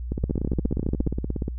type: two click trains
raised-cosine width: 3 ms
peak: -11 / -14 dBFS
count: 13 / 24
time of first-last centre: 0.24-1.073 / 0.12-1.481 s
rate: 14.4 / 16.9 Hz
effects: added 60 Hz sine -29 dBFS peak until 1.58 s